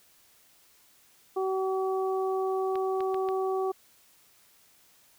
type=harmonic tone; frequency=380 Hz; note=F#4; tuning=46 cents sharp; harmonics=1 / 2 / 3; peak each=-27 / -33 / -37 dBFS; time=1.36-3.72 s; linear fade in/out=10 ms
type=clicks; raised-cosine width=0.3 ms; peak=-25 dBFS; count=4; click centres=2.756 / 3.006 / 3.144 / 3.288 s
effects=white hiss -61 dBFS RMS until 5.18 s